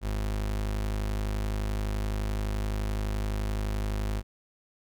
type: tone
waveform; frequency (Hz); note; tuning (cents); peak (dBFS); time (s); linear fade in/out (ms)
35% pulse; 51.7; G#1; -7; -26; 0.01-4.23; 50
effects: none